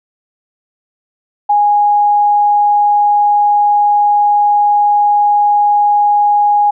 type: tone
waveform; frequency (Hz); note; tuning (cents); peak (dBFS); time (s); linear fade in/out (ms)
sine; 826; G#5; -10; -7; 1.49-6.71; 10
effects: none